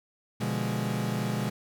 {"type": "chord", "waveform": "40% pulse", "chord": "B diminished seventh", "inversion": "none", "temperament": "equal", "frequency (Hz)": [123.47, 146.83, 174.61, 207.7], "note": ["B2", "D3", "F3", "Ab3"], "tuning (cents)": [0, 0, 0, 0], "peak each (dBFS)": [-31, -35, -35, -31], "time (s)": [0.4, 1.5], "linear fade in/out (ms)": 10, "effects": []}